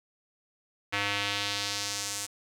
square tone with band-pass filter sweep, 101.4 Hz, G#2, 41 cents flat, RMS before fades -32 dBFS, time 0.92-2.27 s, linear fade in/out 20 ms, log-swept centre 2300 to 7900 Hz, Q 1.5, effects 9-bit

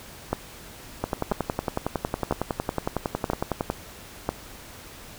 two click trains, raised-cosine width 1 ms, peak -10 / -9 dBFS, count 30 / 5, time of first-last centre 1.04-3.701 / 0.33-4.29 s, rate 10.9 / 1.01 Hz, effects pink hiss -44 dBFS RMS until 5.18 s

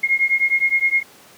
sine beating tone pair, 2143 / 2152.7 Hz, C7 / C7, +41 / +49 cents, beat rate 9.7 Hz, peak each -18 dBFS, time 0.03-1.03 s, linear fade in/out 10 ms, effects pink hiss -46 dBFS RMS until 1.37 s + high-pass 200 Hz 12 dB/octave

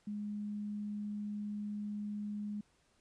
sine tone, 207.7 Hz, G#3, in tune, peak -37 dBFS, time 0.07-2.61 s, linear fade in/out 5 ms, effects pink hiss -72 dBFS RMS until 3 s + resampled to 22050 Hz

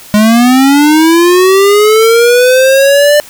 square linear sweep, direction up, 206.4 to 596 Hz, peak -4 dBFS, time 0.14-3.2 s, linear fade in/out 0 ms, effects white hiss -33 dBFS RMS until 3.29 s

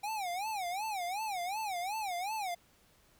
square tone with vibrato, 784 Hz, G5, in tune, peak -35 dBFS, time 0.03-2.55 s, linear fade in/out 10 ms, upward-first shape sine, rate 2.7 Hz, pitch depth 210 cents each way, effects pink hiss -66 dBFS RMS until 3.19 s

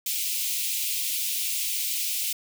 white high-pass noise, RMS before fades -28 dBFS, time 0.06-2.33 s, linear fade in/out 5 ms, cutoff 2300 Hz, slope 48 dB/octave, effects none

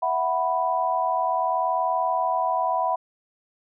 sine chord, E suspended second, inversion none, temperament equal, 659.3 / 740 / 987.8 Hz, E5 / F#5 / B5, 0 / 0 / 0 cents, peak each -27 / -25 / -24 dBFS, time 0.02-2.96 s, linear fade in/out 10 ms, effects none

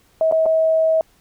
sine tone with dropouts, 642 Hz, E5, 46 cents flat, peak -13 dBFS, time 0.21-1.01 s, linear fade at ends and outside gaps 1 ms, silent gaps 0.313-0.323 / 0.457-0.462 s, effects pink hiss -57 dBFS RMS until 1.2 s

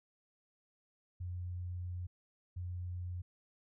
sine tone bursts at uneven times, 89.2 Hz, F2, 37 cents sharp, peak -38 dBFS, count 2, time 1.2-2.07 / 2.56-3.22 s, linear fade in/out 10 ms, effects none

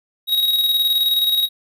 square tone with tremolo, 3800 Hz, A#7, 33 cents sharp, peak -14 dBFS, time 0.27-1.49 s, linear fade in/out 50 ms, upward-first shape square, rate 19 Hz, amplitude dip 40%, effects none

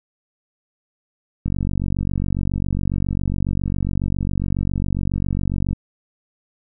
click train, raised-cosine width 5 ms, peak -10 dBFS, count 203, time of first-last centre 1.46-5.731 s, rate 47.3 Hz, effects none

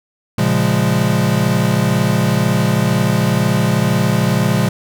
square chord, Bb minor seventh, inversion none, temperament equal, 116.54 / 138.59 / 174.61 / 207.7 Hz, Bb2 / Db3 / F3 / Ab3, 0 / 0 / 0 / 0 cents, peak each -19 dBFS, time 0.38-4.69 s, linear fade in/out 5 ms, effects none

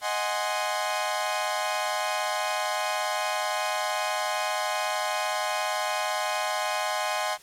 sawtooth chord, Ab dominant seventh, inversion second, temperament equal, 622.3 / 740 / 830.6 / 1046.5 Hz, Eb5 / Gb5 / Ab5 / C6, 0 / 0 / 0 / 0 cents, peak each -28 dBFS, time 0.01-7.38 s, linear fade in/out 50 ms, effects white hiss -52 dBFS RMS until 7.42 s + low-pass 11000 Hz 12 dB/octave

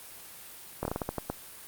slowing click train, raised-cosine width 1 ms, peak -16 dBFS, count 9, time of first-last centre 0.83-1.3 s, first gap 22 ms, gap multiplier 1.27, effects white hiss -47 dBFS RMS until 1.67 s + Opus 32 kbps

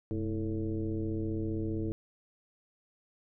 sine tone with frequency modulation, 212.4 Hz, G#3, 39 cents sharp, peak -30 dBFS, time 0.11-1.92 s, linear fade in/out 0 ms, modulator 115 Hz, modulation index 1.8, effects none

